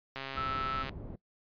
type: click train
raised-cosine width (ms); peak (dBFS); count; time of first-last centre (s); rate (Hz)
0.3; -23; 100; 0.16-0.893; 135
type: low-pass noise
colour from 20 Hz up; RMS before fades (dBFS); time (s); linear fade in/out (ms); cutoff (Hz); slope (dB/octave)
pink; -43; 0.34-1.16; 10; 420; 12
type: tone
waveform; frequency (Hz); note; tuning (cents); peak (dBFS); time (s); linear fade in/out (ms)
sine; 1315; E6; -5; -32; 0.36-0.84; 20
effects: noise-tail reverb RT60 0.1 s tail -20 dB re dry + resampled to 11025 Hz